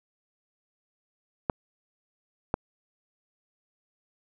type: clicks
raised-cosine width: 1 ms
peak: -10 dBFS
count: 2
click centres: 1.498 / 2.541 s
effects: none